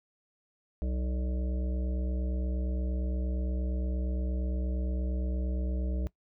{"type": "harmonic tone with a mistuned harmonic", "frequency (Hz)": 63, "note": "B1", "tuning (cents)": 35, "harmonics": [1, 3, 5, 7, 9, 10], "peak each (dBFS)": [-29, -39, -43, -46, -48, -49], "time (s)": [0.82, 6.07], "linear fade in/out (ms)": 0, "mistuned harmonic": 10, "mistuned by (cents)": -40, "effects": ["noise-tail reverb RT60 0.1 s tail -20 dB re dry"]}